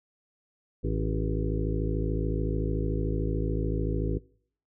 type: harmonic tone with a mistuned harmonic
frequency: 53.6 Hz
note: A1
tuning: 45 cents flat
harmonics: 1 / 2 / 3 / 5 / 6 / 7 / 8 / 9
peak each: -29 / -32 / -34 / -36 / -37 / -37 / -38 / -39 dBFS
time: 0.83-4.19 s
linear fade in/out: 20 ms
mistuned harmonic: 8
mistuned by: -54 cents
effects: noise-tail reverb RT60 0.6 s tail -24 dB re dry